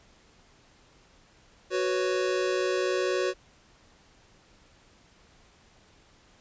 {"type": "chord", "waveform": "square", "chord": "F# suspended fourth", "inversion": "none", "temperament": "equal", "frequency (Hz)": [370, 493.9, 554.4], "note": ["F#4", "B4", "C#5"], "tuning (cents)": [0, 0, 0], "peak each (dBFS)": [-28, -32, -32], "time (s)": [1.7, 3.34], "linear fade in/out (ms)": 50, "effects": ["pink hiss -59 dBFS RMS until 6.4 s", "resampled to 16000 Hz"]}